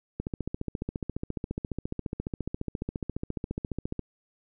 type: click train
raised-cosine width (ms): 3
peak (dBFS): -18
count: 56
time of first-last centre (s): 0.2-3.993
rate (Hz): 14.5
effects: none